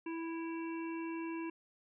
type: harmonic tone with a mistuned harmonic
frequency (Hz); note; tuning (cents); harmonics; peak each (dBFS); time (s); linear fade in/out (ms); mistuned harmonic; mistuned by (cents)
329.6; E4; 0; 1 / 3 / 5 / 7 / 8; -38 / -47 / -54 / -53 / -52; 0.06-1.5; 5; 8; +50
effects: none

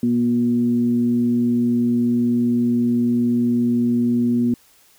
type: tone with frequency modulation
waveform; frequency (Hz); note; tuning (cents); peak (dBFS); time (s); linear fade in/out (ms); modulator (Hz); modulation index
sine; 240; B3; -49; -15; 0.03-4.54; 2; 121; 0.39
effects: white hiss -54 dBFS RMS until 4.98 s

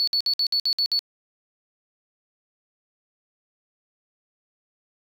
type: tone bursts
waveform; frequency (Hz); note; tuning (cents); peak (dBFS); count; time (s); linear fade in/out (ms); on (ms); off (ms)
sine; 4435; C#8; 0; -18; 8; 0-0.991; 0; 74; 57
effects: tanh soft clip ceiling -15 dBFS

